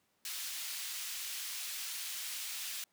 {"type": "high-pass noise", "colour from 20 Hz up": "pink", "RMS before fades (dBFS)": -41, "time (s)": [0.25, 2.84], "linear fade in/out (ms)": 2, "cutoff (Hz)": 2800, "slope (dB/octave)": 12, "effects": ["pink hiss -75 dBFS RMS until 2.92 s", "high-pass 150 Hz 12 dB/octave"]}